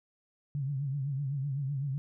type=tone with vibrato; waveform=sine; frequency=138.59 Hz; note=C#3; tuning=in tune; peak=-30 dBFS; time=0.55-1.98 s; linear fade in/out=0 ms; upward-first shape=triangle; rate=7.9 Hz; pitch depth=120 cents each way; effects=none